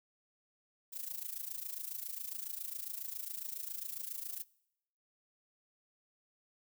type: noise with amplitude modulation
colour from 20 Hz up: violet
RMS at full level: -39 dBFS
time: 0.92-4.44 s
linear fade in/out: 20 ms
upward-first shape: sine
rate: 27.3 Hz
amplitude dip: 80%
effects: noise-tail reverb RT60 0.8 s tail -23 dB re dry